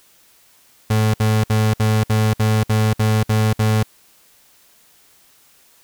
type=tone bursts; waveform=35% pulse; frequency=108.6 Hz; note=A2; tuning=22 cents flat; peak=-12 dBFS; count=10; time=0.9-3.831 s; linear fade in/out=5 ms; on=240 ms; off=59 ms; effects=white hiss -53 dBFS RMS until 5.83 s